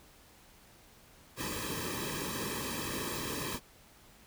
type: noise with comb filter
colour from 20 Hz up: pink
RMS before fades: -37 dBFS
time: 1.36-3.6 s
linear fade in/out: 50 ms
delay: 1.4 ms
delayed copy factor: -0.95
effects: pink hiss -59 dBFS RMS until 4.26 s